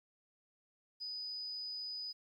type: tone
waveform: sine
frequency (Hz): 4978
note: D#8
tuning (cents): 0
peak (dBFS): -40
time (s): 1-2.13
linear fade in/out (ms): 20
effects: 12-bit